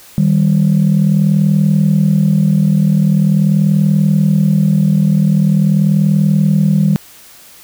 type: tone pair together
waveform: sine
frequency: 155.57 / 196 Hz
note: D#3 / G3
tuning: 0 / 0 cents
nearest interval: major third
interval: 400 cents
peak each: -10 dBFS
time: 0.18-6.96 s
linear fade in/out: 0 ms
effects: tanh soft clip ceiling -3 dBFS + white hiss -40 dBFS RMS until 7.63 s

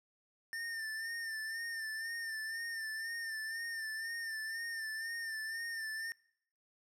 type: tone with vibrato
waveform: square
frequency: 1800 Hz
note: A6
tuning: 39 cents sharp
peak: -39 dBFS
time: 0.53-6.12 s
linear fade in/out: 0 ms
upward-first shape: sine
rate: 2 Hz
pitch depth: 46 cents each way
effects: noise-tail reverb RT60 0.7 s tail -24 dB re dry + low-pass 12000 Hz 12 dB/octave

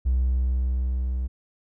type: tone with level ramp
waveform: triangle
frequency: 63.3 Hz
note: B1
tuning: 43 cents sharp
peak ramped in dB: -15 to -22 dBFS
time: 0.05-1.28 s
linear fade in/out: 20 ms
effects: tanh soft clip ceiling -15 dBFS

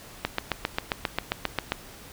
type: click train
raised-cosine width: 0.3 ms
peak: -8 dBFS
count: 12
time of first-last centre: 0.25-1.721 s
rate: 7.48 Hz
effects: pink hiss -46 dBFS RMS until 2.12 s

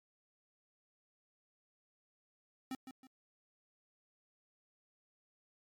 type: tone with echo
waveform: square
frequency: 261.6 Hz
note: C4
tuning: in tune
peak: -39 dBFS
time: 2.71-2.75 s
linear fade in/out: 2 ms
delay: 160 ms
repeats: 2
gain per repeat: -9 dB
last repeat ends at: 3.07 s
effects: MP3 96 kbps

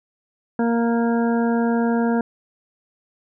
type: harmonic tone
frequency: 233.1 Hz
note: A#3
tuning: in tune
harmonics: 1 / 2 / 3 / 4 / 6 / 7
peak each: -18 / -24 / -28 / -30 / -34 / -35 dBFS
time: 0.59-2.21 s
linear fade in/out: 2 ms
effects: none

